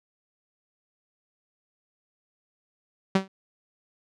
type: tone with exponential decay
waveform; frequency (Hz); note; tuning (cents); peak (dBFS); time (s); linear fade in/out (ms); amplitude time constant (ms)
sawtooth; 191.9; G3; -37; -12; 3.15-3.28; 5; 28
effects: low-pass 5000 Hz 12 dB/octave